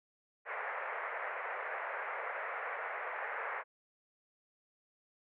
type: band-pass noise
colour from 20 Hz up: white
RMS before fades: -40 dBFS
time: 0.45-3.64 s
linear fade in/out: 50 ms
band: 460 to 2100 Hz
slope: 48 dB/octave
effects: none